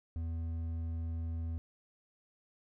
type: tone with hard clipping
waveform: triangle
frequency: 82.41 Hz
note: E2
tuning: in tune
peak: -36 dBFS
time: 0.16-1.58 s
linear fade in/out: 0 ms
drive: 9 dB
effects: none

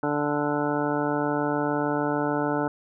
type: harmonic tone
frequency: 146.83 Hz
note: D3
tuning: in tune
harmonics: 1 / 2 / 3 / 4 / 5 / 6 / 7 / 9 / 10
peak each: -34 / -27 / -30 / -31 / -34 / -31 / -38 / -35 / -35 dBFS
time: 0.03-2.68 s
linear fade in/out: 2 ms
effects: none

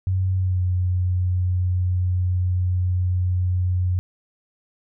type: tone with pitch glide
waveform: sine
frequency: 93.6 to 90.73 Hz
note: F#2 to F#2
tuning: +20 to -33 cents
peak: -18 dBFS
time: 0.07-3.99 s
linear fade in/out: 0 ms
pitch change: -53 cents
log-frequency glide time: 0.37-0.62 s
effects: none

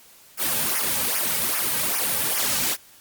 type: noise with flanger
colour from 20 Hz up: white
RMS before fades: -23 dBFS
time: 0.37-2.77 s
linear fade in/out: 50 ms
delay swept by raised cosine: 0.24 to 2.94 ms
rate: 2.5 Hz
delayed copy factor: -0.85
effects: white hiss -51 dBFS RMS until 3 s + Opus 48 kbps

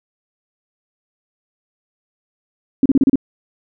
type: tone bursts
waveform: sine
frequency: 270.2 Hz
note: C#4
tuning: 44 cents flat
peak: -8 dBFS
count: 6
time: 2.83-3.157 s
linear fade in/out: 2 ms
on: 27 ms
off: 33 ms
effects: none

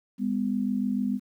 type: tone pair together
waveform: sine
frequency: 203.5 / 250.2 Hz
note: G#3 / B3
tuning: -35 / +23 cents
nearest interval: major third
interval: 358 cents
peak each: -27 dBFS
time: 0.18-1.2 s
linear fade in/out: 50 ms
effects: 10-bit

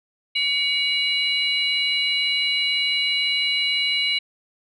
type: tone cluster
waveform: sine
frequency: 2253 / 2879 / 3979 Hz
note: C#7 / F#7 / B7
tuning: +28 / -48 / +12 cents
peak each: -23 dBFS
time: 0.35-4.19 s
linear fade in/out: 10 ms
effects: tanh soft clip ceiling -11 dBFS

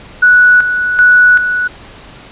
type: tone with tremolo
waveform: sine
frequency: 1474 Hz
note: F#6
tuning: 7 cents flat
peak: -3 dBFS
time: 0.22-1.68 s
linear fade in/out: 10 ms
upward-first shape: square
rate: 1.3 Hz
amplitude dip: 60%
effects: pink hiss -35 dBFS RMS until 2.31 s + resampled to 8000 Hz

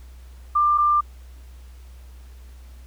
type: tone pair in turn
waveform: sine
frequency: 1190 / 1190 Hz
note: D6 / D6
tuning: +22 / +22 cents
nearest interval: unison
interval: 0 cents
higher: neither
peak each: -15 dBFS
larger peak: neither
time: 0.55-0.78 / 0.78-1.01 s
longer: neither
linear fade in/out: 10 ms
effects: added 62 Hz sine -40 dBFS peak until 2.86 s + pink hiss -56 dBFS RMS until 2.86 s

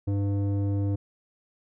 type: tone with low-pass filter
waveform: square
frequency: 100 Hz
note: G2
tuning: 35 cents sharp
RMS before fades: -26 dBFS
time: 0.07-0.96 s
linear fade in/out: 10 ms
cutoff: 390 Hz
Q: 1.2
effects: none

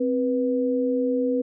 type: tone pair together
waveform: sine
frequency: 261.6 / 490.3 Hz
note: C4 / B4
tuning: 0 / -13 cents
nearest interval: major seventh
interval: 1087 cents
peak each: -23 dBFS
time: 0-1.42 s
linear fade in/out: 10 ms
effects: none

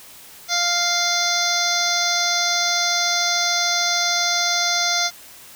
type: harmonic tone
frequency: 698.5 Hz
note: F5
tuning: in tune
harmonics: 1 / 2 / 3 / 5 / 6 / 7 / 8 / 9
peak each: -26 / -26 / -26 / -26 / -26 / -26 / -26 / -26 dBFS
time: 0.48-5.11 s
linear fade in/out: 50 ms
effects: white hiss -43 dBFS RMS until 5.55 s

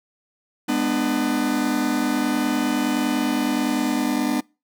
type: chord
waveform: 45% pulse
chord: G# diminished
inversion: none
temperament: just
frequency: 207.7 / 249.2 / 299 Hz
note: G#3 / B3 / D4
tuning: 0 / +16 / +31 cents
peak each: -28 / -23 / -23 dBFS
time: 0.68-4.41 s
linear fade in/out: 10 ms
effects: noise-tail reverb RT60 0.3 s tail -26 dB re dry

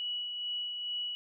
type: tone with tremolo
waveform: sine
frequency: 2935 Hz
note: F#7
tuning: 15 cents flat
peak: -32 dBFS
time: 0-1.15 s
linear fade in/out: 0 ms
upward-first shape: sine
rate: 2.3 Hz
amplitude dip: 35%
effects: none

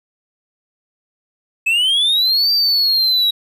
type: linear two-way sweep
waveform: triangle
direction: up then down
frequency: 2564 to 4699 to 3840 Hz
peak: -11 dBFS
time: 1.66-3.31 s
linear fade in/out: 10 ms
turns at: 2.52 s
effects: none

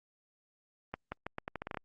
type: accelerating click train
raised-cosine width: 0.5 ms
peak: -22 dBFS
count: 11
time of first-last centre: 0.94-1.772 s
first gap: 180 ms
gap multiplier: 0.81
effects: Opus 32 kbps

